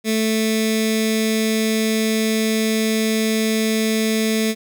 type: tone with notch filter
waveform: 15% pulse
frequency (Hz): 220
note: A3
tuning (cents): 0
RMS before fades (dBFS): -19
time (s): 0.04-4.55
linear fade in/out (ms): 50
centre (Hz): 890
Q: 0.5
effects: none